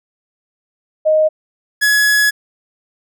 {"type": "tone pair in turn", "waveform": ["sine", "45% pulse"], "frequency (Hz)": [622.3, 1688.9], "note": ["D#5", "G#6"], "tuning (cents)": [0, 29], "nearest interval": "octave + perfect fourth", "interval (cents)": 1729, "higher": "second", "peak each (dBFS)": [-9, -10], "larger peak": "first", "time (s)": [[1.05, 1.29], [1.81, 2.31]], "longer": "second", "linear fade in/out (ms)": 20, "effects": []}